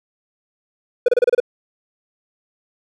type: tone bursts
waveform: triangle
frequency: 490 Hz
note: B4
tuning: 14 cents flat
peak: -8 dBFS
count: 7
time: 1.06-1.402 s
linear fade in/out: 5 ms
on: 24 ms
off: 29 ms
effects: none